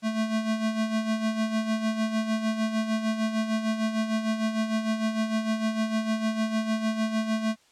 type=tone with tremolo; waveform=square; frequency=220 Hz; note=A3; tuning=in tune; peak=-23 dBFS; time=0.02-7.56 s; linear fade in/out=50 ms; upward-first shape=sine; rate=6.6 Hz; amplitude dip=60%; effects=white hiss -61 dBFS RMS until 7.71 s + low-pass 7000 Hz 12 dB/octave